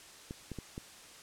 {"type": "clicks", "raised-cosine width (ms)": 3, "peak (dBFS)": -27, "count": 4, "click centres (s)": [0.309, 0.517, 0.587, 0.779], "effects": ["white hiss -53 dBFS RMS until 1.22 s", "low-pass 9000 Hz 12 dB/octave"]}